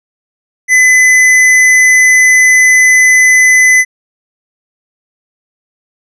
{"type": "tone", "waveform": "square", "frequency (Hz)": 2015, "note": "B6", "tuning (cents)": 34, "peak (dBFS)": -4, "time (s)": [0.68, 3.85], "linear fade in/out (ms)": 50, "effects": ["low-pass 10000 Hz 12 dB/octave"]}